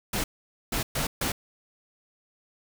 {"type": "noise bursts at uneven times", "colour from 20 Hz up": "pink", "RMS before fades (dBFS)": -28, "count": 4, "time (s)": [[0.13, 0.24], [0.72, 0.83], [0.95, 1.07], [1.21, 1.32]], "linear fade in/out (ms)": 5, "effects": []}